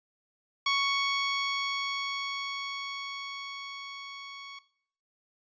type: tone with level ramp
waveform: 15% pulse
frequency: 1112 Hz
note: C#6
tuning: 5 cents sharp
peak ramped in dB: -18 to -36 dBFS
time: 0.66-4.59 s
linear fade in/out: 5 ms
effects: noise-tail reverb RT60 0.6 s tail -18 dB re dry + resampled to 16000 Hz